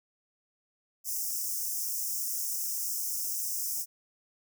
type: high-pass noise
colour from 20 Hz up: white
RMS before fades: -33 dBFS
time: 1.04-3.86 s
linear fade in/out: 50 ms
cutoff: 5200 Hz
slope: 96 dB/octave
effects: none